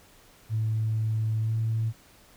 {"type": "tone with pitch glide", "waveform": "sine", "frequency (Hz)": [110, 111.99], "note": ["A2", "A2"], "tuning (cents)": [0, 31], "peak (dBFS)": -23, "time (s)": [0.49, 1.93], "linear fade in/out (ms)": 50, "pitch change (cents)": 31, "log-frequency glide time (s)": [1.41, 1.54], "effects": ["tanh soft clip ceiling -19 dBFS", "pink hiss -56 dBFS RMS until 2.36 s"]}